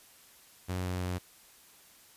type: tone with pitch steps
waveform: sawtooth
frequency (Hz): 91.5 / 90.92 / 90.34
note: F#2 / F#2 / F#2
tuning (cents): -19 / -30 / -41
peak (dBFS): -28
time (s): 0.68-1.19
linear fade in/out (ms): 20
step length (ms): 170
effects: white hiss -58 dBFS RMS until 2.16 s + resampled to 32000 Hz